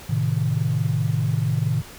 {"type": "chord", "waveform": "sine", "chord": "A diminished", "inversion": "none", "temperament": "equal", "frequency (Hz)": [110, 130.81, 155.56], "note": ["A2", "C3", "Eb3"], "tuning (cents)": [0, 0, 0], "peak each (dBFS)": -23, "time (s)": [0.09, 1.82], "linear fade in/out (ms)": 10, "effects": ["tanh soft clip ceiling -10 dBFS", "pink hiss -42 dBFS RMS until 1.98 s"]}